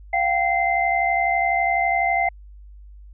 sine tone cluster, 698 / 770 / 2076 Hz, F5 / G5 / C7, -1 / -31 / -14 cents, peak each -22 dBFS, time 0.13-2.29 s, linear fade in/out 5 ms, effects added 50 Hz sine -40 dBFS peak until 3.13 s

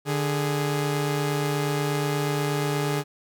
sawtooth tone pair together, 147.89 / 415.3 Hz, D3 / G#4, +12 / 0 cents, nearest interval octave + tritone, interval 1788 cents, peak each -21 / -24 dBFS, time 0.05-3.04 s, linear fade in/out 50 ms, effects none

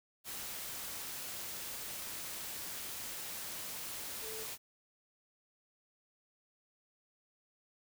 sine tone in noise, 440 Hz, A4, in tune, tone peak -46 dBFS, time 4.21-4.47 s, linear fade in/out 50 ms, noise white, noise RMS -43 dBFS, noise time 0.24-4.58 s, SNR -6 dB, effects none

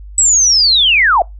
sine linear sweep, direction down, 7902 to 630 Hz, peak -7 dBFS, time 0.18-1.22 s, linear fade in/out 2 ms, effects noise-tail reverb RT60 0.2 s tail -26 dB re dry + added 50 Hz sine -29 dBFS peak until 1.39 s

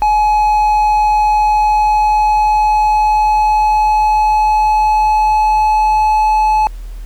triangle tone with pitch glide, 846 to 858.8 Hz, G#5 to A5, +32 to -42 cents, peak -7 dBFS, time 0.02-6.67 s, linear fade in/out 0 ms, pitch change +26 cents, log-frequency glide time 1.25-6.36 s, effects added 40 Hz sine -24 dBFS peak until 7.05 s + pink hiss -46 dBFS RMS until 7.05 s

